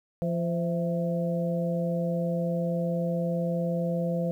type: harmonic tone with a mistuned harmonic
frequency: 171.8 Hz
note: F3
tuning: 28 cents flat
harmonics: 1 / 2 / 3 / 4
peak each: -27 / -40 / -30 / -36 dBFS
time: 0.22-4.31 s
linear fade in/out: 0 ms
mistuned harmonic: 4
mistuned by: -61 cents
effects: 10-bit